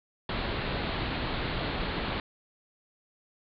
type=low-pass noise; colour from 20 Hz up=pink; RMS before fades=-32 dBFS; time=0.29-2.2 s; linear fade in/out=2 ms; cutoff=4400 Hz; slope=96 dB/octave; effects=none